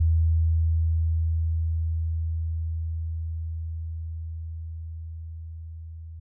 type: tone with level ramp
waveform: sine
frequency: 81.3 Hz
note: E2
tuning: 23 cents flat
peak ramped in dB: -17 to -37 dBFS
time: 0-6.2 s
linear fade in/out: 10 ms
effects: none